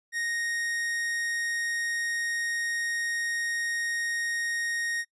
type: tone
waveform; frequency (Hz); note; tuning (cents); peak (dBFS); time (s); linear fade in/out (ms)
45% pulse; 1864.7; A#6; 0; -28; 0.12-5.05; 50
effects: noise-tail reverb RT60 0.1 s tail -23 dB re dry + resampled to 24000 Hz